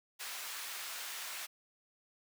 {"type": "high-pass noise", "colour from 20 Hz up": "pink", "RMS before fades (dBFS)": -43, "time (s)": [0.19, 1.47], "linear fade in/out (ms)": 20, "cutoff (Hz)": 1300, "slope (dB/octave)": 12, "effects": []}